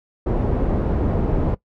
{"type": "low-pass noise", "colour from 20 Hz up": "pink", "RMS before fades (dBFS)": -20, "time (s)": [0.26, 1.55], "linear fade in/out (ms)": 10, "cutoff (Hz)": 530, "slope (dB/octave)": 12, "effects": ["noise-tail reverb RT60 0.1 s tail -19 dB re dry"]}